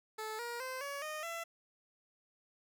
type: tone with pitch steps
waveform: 15% pulse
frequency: 435 / 474.4 / 517.3 / 564.1 / 615.2 / 670.9 Hz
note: A4 / A#4 / C5 / C#5 / D#5 / E5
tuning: -20 / +30 / -20 / +30 / -20 / +30 cents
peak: -33 dBFS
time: 0.18-1.44 s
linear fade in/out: 10 ms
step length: 210 ms
effects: none